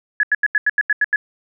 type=tone bursts; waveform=sine; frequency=1694 Hz; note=G#6; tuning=34 cents sharp; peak=-12 dBFS; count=9; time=0.2-1.16 s; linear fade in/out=2 ms; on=32 ms; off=84 ms; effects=none